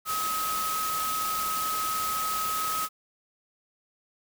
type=tone in noise; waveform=sine; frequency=1274 Hz; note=D#6; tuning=41 cents sharp; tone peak=-28 dBFS; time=0.05-2.89 s; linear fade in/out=50 ms; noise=white; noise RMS=-33 dBFS; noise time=0.05-2.89 s; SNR=+2 dB; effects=none